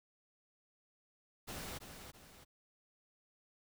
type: noise with echo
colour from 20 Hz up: pink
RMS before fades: -45 dBFS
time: 1.47-1.79 s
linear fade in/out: 20 ms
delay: 330 ms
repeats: 2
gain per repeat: -7 dB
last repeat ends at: 2.45 s
effects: none